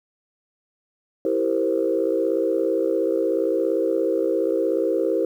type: chord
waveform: sine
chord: C dominant seventh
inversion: first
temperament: equal with one note detuned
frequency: 329.6 / 390.4 / 466.2 / 523.3 Hz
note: E4 / G4 / Bb4 / C5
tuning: 0 / -7 / 0 / 0 cents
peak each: -24 dBFS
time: 1.25-5.25 s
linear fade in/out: 2 ms
effects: tanh soft clip ceiling -9 dBFS + 9-bit